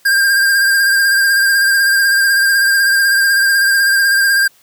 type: tone with vibrato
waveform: square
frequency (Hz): 1598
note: G6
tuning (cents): +33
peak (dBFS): -10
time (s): 0.05-4.48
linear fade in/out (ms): 10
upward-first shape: sine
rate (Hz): 16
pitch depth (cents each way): 28
effects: white hiss -51 dBFS RMS until 4.62 s + high-pass 80 Hz 12 dB/octave